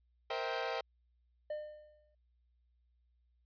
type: chord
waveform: sawtooth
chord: C dominant seventh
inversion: third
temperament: equal with one note detuned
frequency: 466.2 / 523.3 / 646.1 / 784 Hz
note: Bb4 / C5 / E5 / G5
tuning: 0 / 0 / -35 / 0 cents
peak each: -37 dBFS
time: 0.3-0.81 s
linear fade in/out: 5 ms
type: tone with exponential decay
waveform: triangle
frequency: 604 Hz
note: D5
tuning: 48 cents sharp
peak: -33 dBFS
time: 1.5-2.15 s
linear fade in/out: 5 ms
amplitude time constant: 140 ms
effects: added 60 Hz sine -70 dBFS peak until 3.45 s + resampled to 11025 Hz